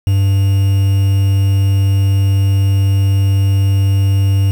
triangle tone with quantisation, 98 Hz, G2, in tune, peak -7 dBFS, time 0.07-4.51 s, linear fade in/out 0 ms, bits 5, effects none

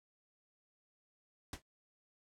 pink noise with exponential decay, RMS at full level -39 dBFS, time 1.53-1.62 s, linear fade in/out 2 ms, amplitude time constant 19 ms, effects noise-tail reverb RT60 0.1 s tail -21 dB re dry + low-pass 10000 Hz 12 dB/octave

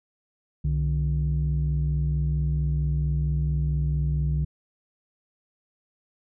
sine tone pair together, 65.41 / 149.84 Hz, C2 / D3, 0 / +35 cents, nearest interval octave + major second, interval 1435 cents, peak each -23 dBFS, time 0.64-4.45 s, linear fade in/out 10 ms, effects tanh soft clip ceiling -17 dBFS

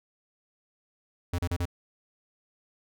square tone bursts, 87.31 Hz, F2, in tune, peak -27 dBFS, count 4, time 1.33-1.655 s, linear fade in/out 5 ms, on 55 ms, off 35 ms, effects none

